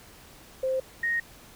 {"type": "tone pair in turn", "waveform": "sine", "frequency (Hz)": [523.3, 1864.8], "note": ["C5", "A#6"], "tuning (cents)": [0, 0], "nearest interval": "octave + minor seventh", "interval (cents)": 2200, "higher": "second", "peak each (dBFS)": -24, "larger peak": "neither", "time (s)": [[0.63, 0.8], [1.03, 1.2]], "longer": "neither", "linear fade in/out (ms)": 5, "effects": ["pink hiss -51 dBFS RMS until 1.55 s"]}